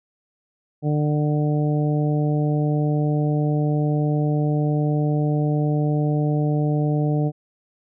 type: harmonic tone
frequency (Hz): 149.3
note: D3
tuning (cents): +29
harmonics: 1 / 2 / 3 / 4 / 5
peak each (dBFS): -19 / -25 / -29 / -31 / -33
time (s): 0.82-7.32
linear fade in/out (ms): 50
effects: none